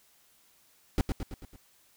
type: noise with echo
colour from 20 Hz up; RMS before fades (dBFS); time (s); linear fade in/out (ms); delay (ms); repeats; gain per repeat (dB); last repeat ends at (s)
brown; -24; 0.98-1.01; 0; 110; 5; -5; 1.56
effects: white hiss -64 dBFS RMS until 1.96 s